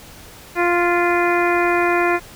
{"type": "harmonic tone with a mistuned harmonic", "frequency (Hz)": 349.2, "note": "F4", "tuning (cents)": 0, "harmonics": [1, 2, 3, 4, 5, 6, 7], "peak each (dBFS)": [-18, -21, -23, -24, -25, -26, -26], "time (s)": [0.55, 2.2], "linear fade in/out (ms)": 50, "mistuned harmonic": 6, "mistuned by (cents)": -28, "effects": ["pink hiss -41 dBFS RMS until 2.35 s"]}